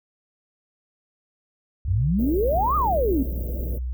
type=tone with pitch glide; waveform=sine; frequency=61.9 to 62.37 Hz; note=B1 to B1; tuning=+5 to +18 cents; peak=-25 dBFS; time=1.85-3.93 s; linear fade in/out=0 ms; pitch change=+13 cents; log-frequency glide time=2.03-2.49 s
type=exponential two-way sweep; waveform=sine; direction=up then down; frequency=82.41 to 1264 to 248.2 Hz; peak=-19 dBFS; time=1.88-3.23 s; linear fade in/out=5 ms; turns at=2.76 s
type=band-stop noise; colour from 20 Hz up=pink; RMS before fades=-33 dBFS; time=2.18-3.79 s; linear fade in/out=20 ms; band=620 to 14000 Hz; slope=96 dB/octave
effects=none